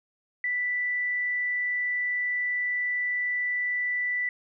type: tone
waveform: sine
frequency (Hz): 1975.5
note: B6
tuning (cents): 0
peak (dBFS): -25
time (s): 0.44-4.29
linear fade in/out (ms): 2
effects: none